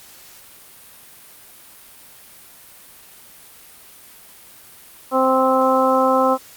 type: harmonic tone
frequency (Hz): 261.6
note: C4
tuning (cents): 0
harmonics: 1 / 2 / 3 / 4 / 5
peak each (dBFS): -21 / -17 / -21 / -20 / -21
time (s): 5.11-6.38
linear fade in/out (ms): 50
effects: white hiss -44 dBFS RMS until 6.56 s + Opus 48 kbps